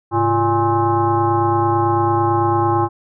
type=tone with frequency modulation; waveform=sine; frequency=583 Hz; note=D5; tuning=13 cents flat; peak=-13 dBFS; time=0.11-2.89 s; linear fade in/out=50 ms; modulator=239 Hz; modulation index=2.2; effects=none